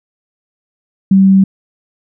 sine tone, 192.8 Hz, G3, 28 cents flat, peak -4 dBFS, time 1.11-1.44 s, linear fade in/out 5 ms, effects none

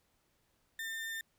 35% pulse tone, 1802 Hz, A6, 41 cents sharp, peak -36 dBFS, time 0.79-1.21 s, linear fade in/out 2 ms, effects pink hiss -75 dBFS RMS until 1.38 s

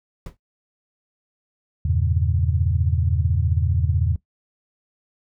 brown noise with exponential decay, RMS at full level -28 dBFS, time 0.26-0.37 s, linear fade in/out 2 ms, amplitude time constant 22 ms
sine chord, E diminished seventh, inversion none, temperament equal, 82.41 / 98 / 116.54 / 138.59 Hz, E2 / G2 / Bb2 / Db3, 0 / 0 / 0 / 0 cents, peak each -20 / -24 / -26 / -26 dBFS, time 1.85-4.16 s, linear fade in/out 5 ms
effects noise-tail reverb RT60 0.1 s tail -17 dB re dry

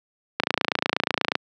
click train, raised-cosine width 0.3 ms, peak -3 dBFS, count 28, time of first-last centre 0.4-1.354 s, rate 28.3 Hz, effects high-pass 200 Hz 12 dB/octave

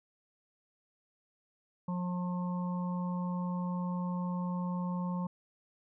harmonic tone, 178.8 Hz, F3, 41 cents sharp, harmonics 1 / 3 / 5 / 6, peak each -32 / -46 / -44 / -45 dBFS, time 1.88-5.27 s, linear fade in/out 5 ms, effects none

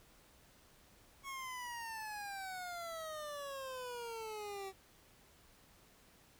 25% pulse exponential sweep, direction down, 1108.7 to 380.8 Hz, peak -39 dBFS, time 1.23-4.73 s, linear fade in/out 50 ms, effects pink hiss -65 dBFS RMS until 6.39 s

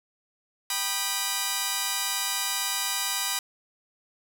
5% pulse chord, G augmented, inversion none, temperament just, 784 / 980 / 1225 Hz, G5 / B5 / D#6, 0 / -14 / -27 cents, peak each -21 / -18 / -21 dBFS, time 0.7-3.39 s, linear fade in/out 2 ms, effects 8-bit

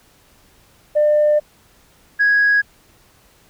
sine tone pair in turn, 599 / 1658.4 Hz, D5 / G#6, +34 / -3 cents, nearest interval octave + tritone, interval 1763 cents, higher second, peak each -10 / -10 dBFS, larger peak neither, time 0.95-1.4 / 2.19-2.62 s, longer first, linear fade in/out 20 ms, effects tanh soft clip ceiling -8 dBFS + pink hiss -53 dBFS RMS until 3.49 s

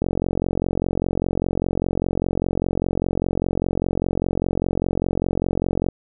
click train, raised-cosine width 2 ms, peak -8 dBFS, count 265, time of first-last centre 0.02-5.887 s, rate 45 Hz, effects none

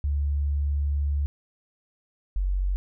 sine tone pair in turn, 71.8 / 46.84 Hz, D2 / F#1, -39 / +22 cents, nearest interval perfect fifth, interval 739 cents, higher first, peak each -22 dBFS, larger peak neither, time 0.04-1.26 / 2.36-2.76 s, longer first, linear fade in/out 0 ms, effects none

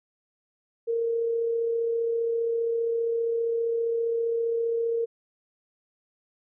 sine tone with amplitude modulation, 462.1 Hz, A#4, 15 cents flat, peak -22 dBFS, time 0.87-5.06 s, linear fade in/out 20 ms, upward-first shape sine, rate 35.1 Hz, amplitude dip 30%, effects none

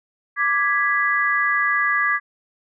sine chord, G# diminished, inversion second, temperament equal, 1174.7 / 1661.2 / 1975.5 Hz, D6 / G#6 / B6, 0 / 0 / 0 cents, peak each -22 / -20 / -22 dBFS, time 0.36-2.2 s, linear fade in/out 50 ms, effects none

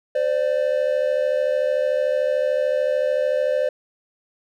triangle tone pair together, 517 / 590.5 Hz, C5 / D5, -21 / +9 cents, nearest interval major second, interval 230 cents, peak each -19 dBFS, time 0.15-3.69 s, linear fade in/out 5 ms, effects none

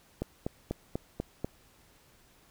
click train, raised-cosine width 2 ms, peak -18 dBFS, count 6, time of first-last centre 0.22-1.445 s, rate 4.08 Hz, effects pink hiss -62 dBFS RMS until 2.5 s

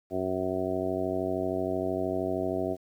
harmonic tone, 93 Hz, F#2, 9 cents sharp, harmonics 1 / 2 / 3 / 4 / 5 / 6 / 7 / 8, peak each -40 / -39 / -34 / -32 / -38 / -40 / -32 / -41 dBFS, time 0.1-2.77 s, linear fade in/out 50 ms, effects 10-bit

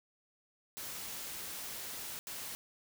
white noise bursts at uneven times, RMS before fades -43 dBFS, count 2, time 0.77-2.19 / 2.27-2.55 s, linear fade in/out 0 ms, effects none

